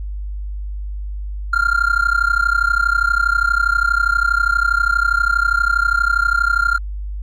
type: tone with amplitude modulation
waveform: triangle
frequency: 1394 Hz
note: F6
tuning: 4 cents flat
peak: -7 dBFS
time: 1.53-6.78 s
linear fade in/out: 5 ms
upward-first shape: sine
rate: 32.4 Hz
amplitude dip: 95%
effects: tanh soft clip ceiling -6 dBFS + added 50 Hz sine -23 dBFS peak until 7.22 s